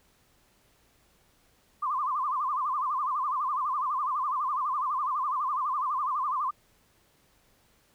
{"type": "tone with vibrato", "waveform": "sine", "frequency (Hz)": 1109, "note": "C#6", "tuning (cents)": 0, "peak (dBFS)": -26, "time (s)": [1.82, 6.51], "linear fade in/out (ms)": 10, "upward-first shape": "sine", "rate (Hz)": 12, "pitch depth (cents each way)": 170, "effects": ["pink hiss -65 dBFS RMS until 7.94 s"]}